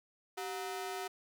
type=ring-modulated tone; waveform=sawtooth; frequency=555 Hz; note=C#5; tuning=2 cents sharp; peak=-31 dBFS; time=0.37-1.08 s; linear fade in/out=10 ms; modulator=170 Hz; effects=none